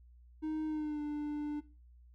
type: tone with pitch glide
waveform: triangle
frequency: 311.1 to 296.4 Hz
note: D#4 to D4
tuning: 0 to +16 cents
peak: -32 dBFS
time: 0.42-1.61 s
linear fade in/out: 20 ms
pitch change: -84 cents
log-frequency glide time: 0.66-1.01 s
effects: noise-tail reverb RT60 0.3 s tail -17 dB re dry + added 60 Hz sine -56 dBFS peak until 2.14 s